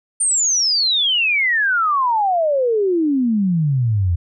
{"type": "exponential sweep", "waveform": "sine", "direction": "down", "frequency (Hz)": [9100, 82.5], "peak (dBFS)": -14, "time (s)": [0.2, 4.16], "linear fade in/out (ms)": 10, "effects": []}